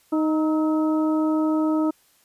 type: harmonic tone with a mistuned harmonic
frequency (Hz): 311.1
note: D#4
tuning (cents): 0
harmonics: 1 / 2 / 3 / 4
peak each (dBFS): -19 / -29 / -33 / -33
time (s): 0.12-1.91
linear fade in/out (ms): 10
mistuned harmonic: 4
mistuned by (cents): +55
effects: white hiss -60 dBFS RMS until 2.24 s + resampled to 32000 Hz